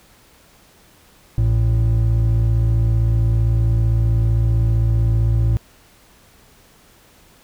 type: tone pair together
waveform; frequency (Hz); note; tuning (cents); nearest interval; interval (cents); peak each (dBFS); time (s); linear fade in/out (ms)
triangle; 56.59 / 112.1; A1 / A2; +49 / +33; octave; 1184; -15 / -13; 1.38-5.57; 0
effects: tanh soft clip ceiling -4 dBFS + pink hiss -51 dBFS RMS until 7.43 s